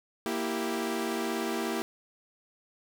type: chord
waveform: sawtooth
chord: E diminished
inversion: second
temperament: equal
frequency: 233.1 / 329.6 / 392 Hz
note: Bb3 / E4 / G4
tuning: 0 / 0 / 0 cents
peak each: -30 dBFS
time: 0.26-1.82 s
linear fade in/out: 0 ms
effects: none